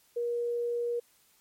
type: tone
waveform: sine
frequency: 476 Hz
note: A#4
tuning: 36 cents sharp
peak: -28 dBFS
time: 0.16-1 s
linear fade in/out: 10 ms
effects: white hiss -65 dBFS RMS until 1.4 s + MP3 64 kbps